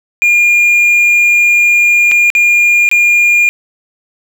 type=tone with dropouts; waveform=triangle; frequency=2416 Hz; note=D7; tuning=48 cents sharp; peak=-4 dBFS; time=0.22-3.49 s; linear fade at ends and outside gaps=0 ms; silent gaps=2.114-2.118 / 2.302-2.351 / 2.89-2.914 s; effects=none